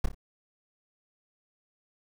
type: noise with echo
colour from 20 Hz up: brown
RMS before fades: -22 dBFS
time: 0.04-0.06 s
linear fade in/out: 5 ms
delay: 29 ms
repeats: 3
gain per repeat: -8 dB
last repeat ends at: 0.147 s
effects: none